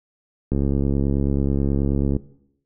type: click train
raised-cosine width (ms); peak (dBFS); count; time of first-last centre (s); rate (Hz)
3; -9; 115; 0.52-2.165; 69.3
effects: noise-tail reverb RT60 0.7 s tail -17 dB re dry